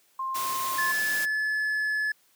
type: tone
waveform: sine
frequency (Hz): 1057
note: C6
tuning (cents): +17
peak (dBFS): -28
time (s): 0.19-0.92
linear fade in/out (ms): 5
type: noise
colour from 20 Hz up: white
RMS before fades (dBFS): -34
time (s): 0.34-1.26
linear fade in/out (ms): 20
type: tone with pitch glide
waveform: triangle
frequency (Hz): 1729 to 1717.1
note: A6 to A6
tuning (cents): -31 to -43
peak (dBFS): -23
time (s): 0.78-2.12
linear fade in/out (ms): 5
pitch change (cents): -12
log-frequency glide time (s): 0.93-1.87
effects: white hiss -64 dBFS RMS until 2.35 s + high-pass 150 Hz 12 dB/octave